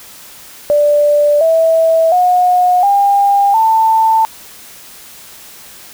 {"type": "tone with pitch steps", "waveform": "sine", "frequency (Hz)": [587.3, 651.7, 723.1, 802.3, 890.2], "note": ["D5", "E5", "F#5", "G5", "A5"], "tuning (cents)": [0, -20, -40, 40, 20], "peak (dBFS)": -7, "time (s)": [0.7, 4.25], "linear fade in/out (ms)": 0, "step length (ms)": 710, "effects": ["white hiss -36 dBFS RMS until 5.93 s"]}